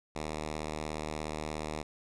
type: tone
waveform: 5% pulse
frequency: 76.9 Hz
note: D#2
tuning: 20 cents flat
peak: -24 dBFS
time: 0.15-1.83 s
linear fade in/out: 10 ms
effects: resampled to 22050 Hz